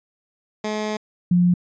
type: tone pair in turn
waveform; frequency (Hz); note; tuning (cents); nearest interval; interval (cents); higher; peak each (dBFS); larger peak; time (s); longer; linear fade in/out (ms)
15% pulse / sine; 213.4 / 177.05; G#3 / F3; +47 / +24; minor third; 323; first; -17 / -13; second; 0.64-0.97 / 1.31-1.54; first; 5
effects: resampled to 16000 Hz